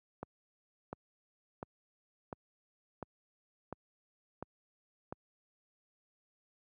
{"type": "click train", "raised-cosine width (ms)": 1, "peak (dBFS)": -26, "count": 8, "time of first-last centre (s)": [0.23, 5.125], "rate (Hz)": 1.43, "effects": ["high-pass 80 Hz 12 dB/octave"]}